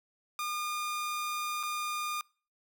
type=tone with dropouts; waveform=sawtooth; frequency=1213 Hz; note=D#6; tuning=44 cents flat; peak=-29 dBFS; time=0.39-2.21 s; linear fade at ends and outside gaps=1 ms; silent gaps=1.63-1.634 s; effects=noise-tail reverb RT60 0.4 s tail -25 dB re dry